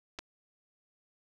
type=clicks; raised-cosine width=0.2 ms; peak=-23 dBFS; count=2; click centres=0.188 / 0.191 s; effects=none